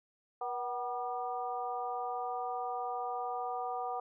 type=harmonic tone with a mistuned harmonic; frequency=241.3 Hz; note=B3; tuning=40 cents flat; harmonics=2 / 3 / 4 / 5; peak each=-42 / -36 / -43 / -42 dBFS; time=0.41-4 s; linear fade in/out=5 ms; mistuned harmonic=3; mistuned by=+61 cents; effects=none